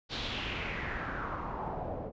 pink noise with low-pass filter sweep, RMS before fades -37 dBFS, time 0.09-2.12 s, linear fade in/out 50 ms, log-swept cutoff 4200 to 560 Hz, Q 3.4, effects resampled to 16000 Hz

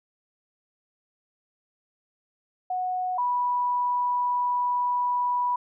sine tone pair in turn, 735 / 981.1 Hz, F#5 / B5, -12 / -12 cents, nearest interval perfect fourth, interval 500 cents, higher second, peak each -25 / -22 dBFS, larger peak second, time 2.7-3.18 / 3.18-5.56 s, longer second, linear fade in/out 5 ms, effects none

